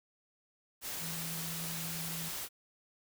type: tone in noise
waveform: sine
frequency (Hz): 164.81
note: E3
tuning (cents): 0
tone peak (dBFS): -42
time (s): 0.99-2.32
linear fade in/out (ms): 50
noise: white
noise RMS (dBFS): -40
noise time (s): 0.81-2.49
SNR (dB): -5
effects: none